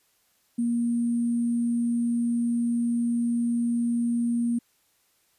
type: tone with sample-and-hold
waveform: sine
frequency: 236.2 Hz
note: A#3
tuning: 23 cents sharp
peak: -22 dBFS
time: 0.58-4.59 s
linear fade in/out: 10 ms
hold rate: 8820 Hz
effects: white hiss -67 dBFS RMS until 5.38 s + resampled to 32000 Hz